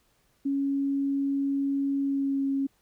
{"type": "tone with pitch glide", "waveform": "sine", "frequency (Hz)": [277.2, 273.7], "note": ["C#4", "C#4"], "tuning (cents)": [0, -22], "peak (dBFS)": -24, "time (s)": [0.45, 2.67], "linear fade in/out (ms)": 10, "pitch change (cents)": -22, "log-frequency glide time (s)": [2.01, 2.46], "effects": ["pink hiss -68 dBFS RMS until 2.81 s"]}